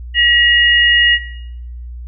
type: tone pair together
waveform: sine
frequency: 1916 / 2867 Hz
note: A#6 / F7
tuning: +47 / +45 cents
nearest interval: perfect fifth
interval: 698 cents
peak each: -11 dBFS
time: 0.14-1.19 s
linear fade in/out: 50 ms
effects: noise-tail reverb RT60 0.8 s tail -18 dB re dry + added 60 Hz sine -26 dBFS peak until 2.07 s